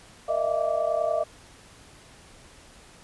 sine tone cluster, 464.4 / 608 / 650 / 680 / 1165 Hz, A#4 / D#5 / E5 / F5 / D6, -7 / -40 / -24 / -46 / -14 cents, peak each -36 / -27 / -27 / -28 / -36 dBFS, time 0.28-1.24 s, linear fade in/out 10 ms, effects pink hiss -51 dBFS RMS until 3.03 s + resampled to 24000 Hz

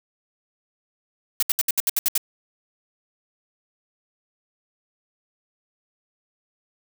blue noise bursts, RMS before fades -20 dBFS, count 9, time 1.4-2.178 s, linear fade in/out 2 ms, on 26 ms, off 68 ms, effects none

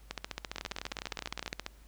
two click trains, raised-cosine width 0.2 ms, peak -18 / -19 dBFS, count 24 / 20, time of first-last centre 0.11-1.664 / 0.56-1.529 s, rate 14.8 / 19.6 Hz, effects added 51 Hz sine -53 dBFS peak until 1.87 s + pink hiss -63 dBFS RMS until 1.87 s

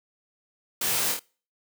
white noise with echo, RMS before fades -28 dBFS, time 0.81-1.12 s, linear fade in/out 5 ms, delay 25 ms, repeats 3, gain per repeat -3 dB, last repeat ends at 1.195 s, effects noise-tail reverb RT60 0.4 s tail -25 dB re dry + high-pass 100 Hz 12 dB/octave

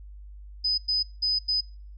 sine tone bursts at uneven times, 5010 Hz, D#8, 11 cents sharp, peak -22 dBFS, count 4, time 0.64-0.78 / 0.88-1.03 / 1.22-1.39 / 1.48-1.61 s, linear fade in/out 10 ms, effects noise-tail reverb RT60 0.5 s tail -26 dB re dry + added 50 Hz sine -41 dBFS peak until 1.97 s

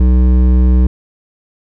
sine tone with hard clipping, 62.5 Hz, B1, 21 cents sharp, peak -8 dBFS, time 0-0.87 s, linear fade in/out 5 ms, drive 11 dB, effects none

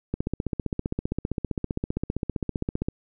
click train, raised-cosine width 3 ms, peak -13 dBFS, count 43, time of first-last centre 0.14-2.885 s, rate 15.3 Hz, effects none

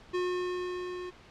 square tone with level ramp, 360.8 Hz, F#4, 44 cents flat, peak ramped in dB -28 to -38 dBFS, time 0.13-1.11 s, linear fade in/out 20 ms, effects pink hiss -54 dBFS RMS until 1.3 s + low-pass 4000 Hz 12 dB/octave

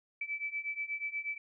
sine beating tone pair, 2306 / 2314.3 Hz, D7 / D7, -32 / -26 cents, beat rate 8.3 Hz, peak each -39 / -37 dBFS, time 0.21-1.38 s, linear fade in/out 5 ms, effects none

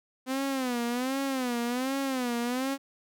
sawtooth tone with vibrato, 254.7 Hz, C4, 46 cents flat, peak -24 dBFS, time 0.26-2.78 s, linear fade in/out 50 ms, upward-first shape sine, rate 1.3 Hz, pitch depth 130 cents each way, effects none

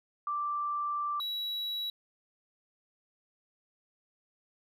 sine / triangle tone pair in turn, 1174.7 / 3900 Hz, D6 / B7, 0 / -23 cents, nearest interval octave + major sixth, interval 2077 cents, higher second, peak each -30 / -31 dBFS, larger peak first, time 0.27-1.2 / 1.2-1.9 s, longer first, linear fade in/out 2 ms, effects none

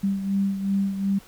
sine beating tone pair, 196 / 198.7 Hz, G3 / G3, 0 / +24 cents, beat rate 2.7 Hz, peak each -22 / -29 dBFS, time 0.03-1.19 s, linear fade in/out 10 ms, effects pink hiss -50 dBFS RMS until 1.27 s

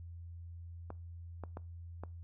clicks, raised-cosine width 1 ms, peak -29 dBFS, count 4, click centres 0.904 / 1.437 / 1.571 / 2.036 s, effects noise-tail reverb RT60 0.3 s tail -22 dB re dry + added 85 Hz sine -45 dBFS peak until 2.23 s

